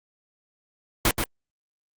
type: noise with echo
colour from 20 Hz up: pink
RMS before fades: -20 dBFS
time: 1.05-1.11 s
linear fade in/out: 2 ms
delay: 130 ms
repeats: 1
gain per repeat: -5 dB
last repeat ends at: 1.24 s
effects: Opus 48 kbps